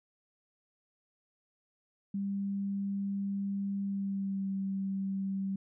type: tone with pitch glide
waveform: sine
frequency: 198.3 to 194.11 Hz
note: G3 to G3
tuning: +20 to -17 cents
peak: -31 dBFS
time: 2.14-5.56 s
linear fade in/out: 5 ms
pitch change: -37 cents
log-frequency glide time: 3.83-4.49 s
effects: none